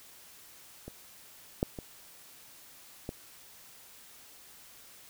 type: clicks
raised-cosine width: 2 ms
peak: -28 / -13 / -25 / -22 dBFS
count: 4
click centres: 0.88 / 1.629 / 1.788 / 3.091 s
effects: white hiss -54 dBFS RMS until 5.09 s